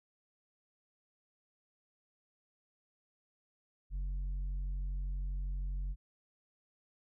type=tone with tanh clipping; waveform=triangle; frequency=46.29 Hz; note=F#1; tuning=2 cents sharp; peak=-35 dBFS; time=3.9-5.96 s; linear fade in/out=50 ms; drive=9 dB; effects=none